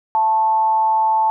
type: tone with frequency modulation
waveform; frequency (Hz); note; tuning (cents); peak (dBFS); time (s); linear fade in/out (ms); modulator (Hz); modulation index
sine; 880; A5; 0; -13; 0.15-1.3; 0; 206; 0.28
effects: none